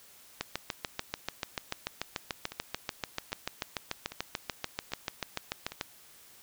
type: two click trains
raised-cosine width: 0.2 ms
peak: -14 / -23 dBFS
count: 38 / 5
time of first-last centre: 0.41-5.811 / 2.52-5.72 s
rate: 6.85 / 1.25 Hz
effects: white hiss -56 dBFS RMS until 6.42 s